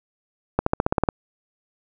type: accelerating click train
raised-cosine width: 1 ms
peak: -4 dBFS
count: 9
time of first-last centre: 0.59-1.088 s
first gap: 74 ms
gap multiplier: 0.95
effects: none